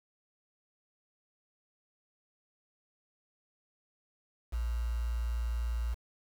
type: tone with quantisation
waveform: sine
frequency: 58.27 Hz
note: A#1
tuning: in tune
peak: -30 dBFS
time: 4.52-5.95 s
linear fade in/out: 20 ms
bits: 8
effects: none

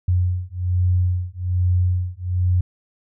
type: beating tone pair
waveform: sine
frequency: 89.6 / 90.8 Hz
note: F2 / F#2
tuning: +45 / -32 cents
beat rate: 1.2 Hz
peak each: -20 / -20 dBFS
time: 0.08-2.61 s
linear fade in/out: 5 ms
effects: none

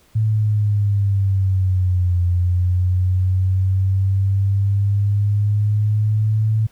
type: exponential two-way sweep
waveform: sine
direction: down then up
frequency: 110 to 88.1 to 110 Hz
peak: -14 dBFS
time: 0.15-6.67 s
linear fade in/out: 10 ms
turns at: 2.22 s
effects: pink hiss -55 dBFS RMS until 6.71 s

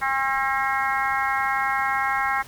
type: harmonic tone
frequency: 268.9 Hz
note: C4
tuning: 47 cents sharp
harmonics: 3 / 4 / 5 / 6 / 7 / 8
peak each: -26 / -27 / -28 / -29 / -29 / -30 dBFS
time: 0.01-2.43 s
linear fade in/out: 20 ms
effects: pink hiss -45 dBFS RMS until 2.47 s

